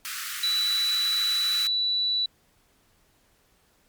pink high-pass noise, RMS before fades -34 dBFS, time 0.05-1.67 s, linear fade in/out 0 ms, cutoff 1200 Hz, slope 96 dB/octave
sine tone, 3951 Hz, B7, in tune, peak -22 dBFS, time 0.43-2.26 s, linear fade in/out 5 ms
effects pink hiss -64 dBFS RMS until 3.88 s + MP3 96 kbps

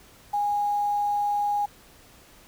sine tone with quantisation, 822 Hz, G#5, 18 cents flat, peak -22 dBFS, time 0.33-1.66 s, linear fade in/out 10 ms, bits 8, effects pink hiss -53 dBFS RMS until 2.47 s

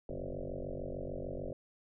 sine tone with frequency modulation, 261.6 Hz, C4, in tune, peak -37 dBFS, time 0.09-1.53 s, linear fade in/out 2 ms, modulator 46.7 Hz, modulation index 7.4, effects none

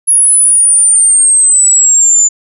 sine exponential sweep, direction down, 10548 to 7040 Hz, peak -4 dBFS, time 0.07-2.29 s, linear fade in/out 20 ms, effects none

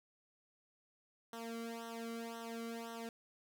sawtooth tone with flanger, 230.1 Hz, A#3, 22 cents flat, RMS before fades -45 dBFS, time 1.33-3.09 s, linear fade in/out 2 ms, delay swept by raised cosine 0.42 to 1.17 ms, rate 1.9 Hz, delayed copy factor -0.95, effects none

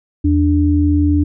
sine tone pair together, 82.41 / 293.7 Hz, E2 / D4, 0 / 0 cents, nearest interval octave + minor seventh, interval 2200 cents, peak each -13 dBFS, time 0.24-1.24 s, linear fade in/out 10 ms, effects none

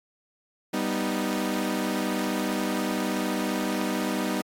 sawtooth chord, G augmented, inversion none, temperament equal, 196 / 246.9 / 311.1 Hz, G3 / B3 / D#4, 0 / 0 / 0 cents, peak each -26 dBFS, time 0.73-4.42 s, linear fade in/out 10 ms, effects AAC 64 kbps

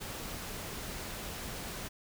pink noise, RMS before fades -41 dBFS, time 0-1.89 s, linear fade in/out 20 ms, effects none

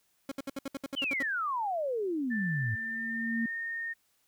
30% pulse tone bursts, 273.7 Hz, C#4, 22 cents flat, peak -31 dBFS, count 11, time 0.29-1.226 s, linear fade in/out 2 ms, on 26 ms, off 65 ms
sine exponential sweep, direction down, 3136 to 101.1 Hz, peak -29 dBFS, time 0.96-2.76 s, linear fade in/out 20 ms
sine tone with exponential growth, 230 Hz, A#3, 23 cents flat, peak -27 dBFS, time 1.98-3.46 s, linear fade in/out 5 ms, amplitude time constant 320 ms
sine tone with pitch glide, 1770 to 1835.6 Hz, A6 to A#6, +10 to -27 cents, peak -33 dBFS, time 2.3-3.94 s, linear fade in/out 20 ms, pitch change +63 cents, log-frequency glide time 2.56-3.57 s
effects white hiss -72 dBFS RMS until 4.27 s

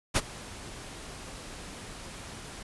pink noise with ADSR envelope, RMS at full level -22 dBFS, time 0.14-2.63 s, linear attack 27 ms, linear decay 39 ms, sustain -21 dB, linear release 6 ms, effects resampled to 24000 Hz

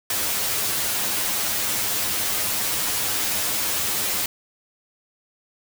white noise with comb filter, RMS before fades -24 dBFS, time 0.1-4.26 s, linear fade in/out 2 ms, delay 9.7 ms, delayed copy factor +0.8, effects none

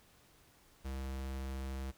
square tone, 66.5 Hz, C2, 29 cents sharp, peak -39 dBFS, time 0.84-1.92 s, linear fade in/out 20 ms, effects pink hiss -65 dBFS RMS until 1.97 s

